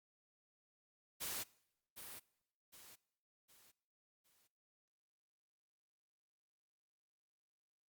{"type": "noise with echo", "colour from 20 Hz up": "white", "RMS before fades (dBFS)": -43, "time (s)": [1.2, 1.44], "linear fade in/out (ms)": 20, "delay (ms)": 760, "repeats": 4, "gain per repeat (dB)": -8, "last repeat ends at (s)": 4.48, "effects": ["noise-tail reverb RT60 0.8 s tail -23 dB re dry", "Opus 48 kbps"]}